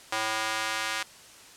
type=tone with high-pass filter sweep; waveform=square; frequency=110 Hz; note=A2; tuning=in tune; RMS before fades=-30 dBFS; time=0.12-1.03 s; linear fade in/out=5 ms; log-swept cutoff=900 to 1500 Hz; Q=0.93; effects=white hiss -50 dBFS RMS until 1.56 s + low-pass 9000 Hz 12 dB/octave